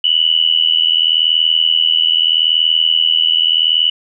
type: tone with amplitude modulation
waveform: sine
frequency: 2960 Hz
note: F#7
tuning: in tune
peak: -6 dBFS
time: 0.04-3.9 s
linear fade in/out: 5 ms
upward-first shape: sine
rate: 80.8 Hz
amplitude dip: 90%
effects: none